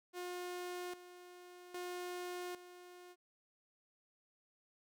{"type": "tone with tremolo", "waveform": "sawtooth", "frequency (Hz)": 357.6, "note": "F4", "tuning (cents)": 41, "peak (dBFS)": -38, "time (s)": [0.13, 3.16], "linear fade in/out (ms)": 50, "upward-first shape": "square", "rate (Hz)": 0.62, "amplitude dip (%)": 75, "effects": []}